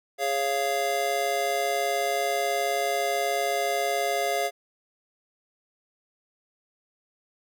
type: chord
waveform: square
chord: Db major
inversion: second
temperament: just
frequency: 415.8 / 554.4 / 693 Hz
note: Ab4 / Db5 / F5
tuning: +2 / 0 / -14 cents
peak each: -32 / -31 / -27 dBFS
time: 0.18-4.51 s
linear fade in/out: 50 ms
effects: none